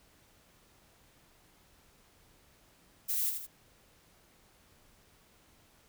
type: noise with echo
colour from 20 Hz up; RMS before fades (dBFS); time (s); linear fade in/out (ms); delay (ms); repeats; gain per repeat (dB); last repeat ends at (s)
violet; -32; 3.08-3.31; 20; 80; 2; -6; 3.47
effects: pink hiss -64 dBFS RMS until 5.88 s